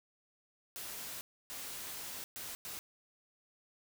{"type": "noise bursts at uneven times", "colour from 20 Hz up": "white", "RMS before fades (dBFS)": -44, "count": 4, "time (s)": [[0.76, 1.21], [1.5, 2.24], [2.36, 2.55], [2.65, 2.79]], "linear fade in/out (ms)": 0, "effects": []}